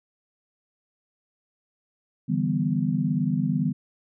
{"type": "chord", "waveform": "sine", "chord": "E minor seventh", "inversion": "third", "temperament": "equal", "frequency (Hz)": [146.83, 164.81, 196, 246.9], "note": ["D3", "E3", "G3", "B3"], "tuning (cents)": [0, 0, 0, 0], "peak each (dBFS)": -27, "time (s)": [2.28, 3.73], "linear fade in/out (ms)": 20, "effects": []}